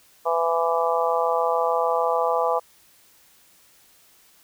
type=harmonic tone; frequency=166.8 Hz; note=E3; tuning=21 cents sharp; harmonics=3 / 4 / 5 / 6 / 7; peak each=-24 / -25 / -26 / -27 / -27 dBFS; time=0.25-2.6 s; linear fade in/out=20 ms; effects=white hiss -56 dBFS RMS until 4.43 s